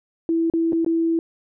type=tone with dropouts; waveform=sine; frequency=330 Hz; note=E4; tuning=2 cents sharp; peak=-17 dBFS; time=0.29-1.19 s; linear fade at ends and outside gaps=1 ms; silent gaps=0.5-0.537 / 0.723-0.73 / 0.847-0.863 s; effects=none